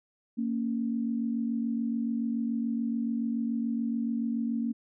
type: tone pair together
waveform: sine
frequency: 230.2 / 277.2 Hz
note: A#3 / C#4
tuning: -22 / 0 cents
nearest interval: minor third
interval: 322 cents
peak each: -28 / -34 dBFS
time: 0.37-4.73 s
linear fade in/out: 20 ms
effects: none